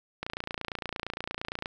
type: click train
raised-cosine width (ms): 0.3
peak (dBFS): -17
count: 42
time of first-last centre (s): 0.23-1.659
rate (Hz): 28.7
effects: none